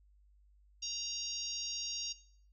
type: harmonic tone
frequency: 935 Hz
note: A#5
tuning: 5 cents sharp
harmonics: 3 / 4 / 5 / 6 / 7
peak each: -46 / -47 / -44 / -41 / -44 dBFS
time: 0.82-2.13 s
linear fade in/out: 10 ms
effects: noise-tail reverb RT60 0.6 s tail -17 dB re dry + added 50 Hz sine -62 dBFS peak until 2.52 s